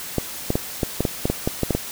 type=clicks; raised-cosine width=2 ms; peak=-6 dBFS; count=12; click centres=0.183 / 0.504 / 0.555 / 0.832 / 1.006 / 1.052 / 1.255 / 1.3 / 1.475 / 1.633 / 1.707 / 1.75 s; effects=white hiss -33 dBFS RMS until 1.91 s